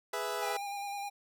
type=chord; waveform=20% pulse; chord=E major; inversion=first; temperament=equal; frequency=415.3 / 493.9 / 659.3 Hz; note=G#4 / B4 / E5; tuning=0 / 0 / 0 cents; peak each=-33 dBFS; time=0.13-0.57 s; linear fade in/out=5 ms
type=tone with vibrato; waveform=square; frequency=806 Hz; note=G5; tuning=48 cents sharp; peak=-37 dBFS; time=0.41-1.1 s; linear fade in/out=20 ms; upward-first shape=square; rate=9.7 Hz; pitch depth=18 cents each way
effects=none